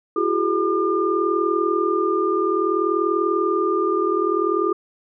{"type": "tone cluster", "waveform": "sine", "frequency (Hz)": [338, 378.6, 418.5, 1203], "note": ["E4", "F#4", "G#4", "D6"], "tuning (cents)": [43, 40, 13, 41], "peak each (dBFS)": -23, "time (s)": [0.16, 4.73], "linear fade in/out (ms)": 5, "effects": []}